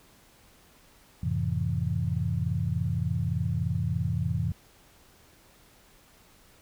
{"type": "chord", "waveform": "sine", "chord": "F major seventh", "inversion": "none", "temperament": "equal with one note detuned", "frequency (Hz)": [87.31, 107.43, 130.81, 164.81], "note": ["F2", "A2", "C3", "E3"], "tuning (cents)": [0, -41, 0, 0], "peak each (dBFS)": -31, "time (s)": [1.23, 4.52], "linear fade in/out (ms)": 5, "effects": ["pink hiss -58 dBFS RMS until 6.61 s"]}